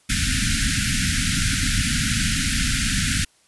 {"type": "band-stop noise", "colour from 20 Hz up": "pink", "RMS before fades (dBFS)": -21, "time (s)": [0.09, 3.25], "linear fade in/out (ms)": 10, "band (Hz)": [280, 1400], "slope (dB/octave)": 96, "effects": ["white hiss -59 dBFS RMS until 3.47 s", "resampled to 24000 Hz"]}